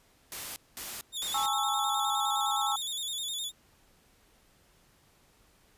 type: noise bursts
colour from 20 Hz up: white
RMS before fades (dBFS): -39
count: 3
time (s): 0.32-1.46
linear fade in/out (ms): 0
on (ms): 240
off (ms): 210
type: tone with vibrato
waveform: sawtooth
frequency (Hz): 3549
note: A7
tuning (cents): +14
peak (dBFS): -30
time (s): 1.12-3.52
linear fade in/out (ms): 50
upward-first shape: square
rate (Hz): 9.7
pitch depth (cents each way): 58
type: chord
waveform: sine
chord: A major seventh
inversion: third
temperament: just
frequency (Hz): 825 / 880 / 1100 / 1320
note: G#5 / A5 / C#6 / E6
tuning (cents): -12 / 0 / -14 / +2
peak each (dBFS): -31 / -37 / -35 / -32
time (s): 1.34-2.76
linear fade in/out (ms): 5
effects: pink hiss -64 dBFS RMS until 5.77 s + resampled to 32000 Hz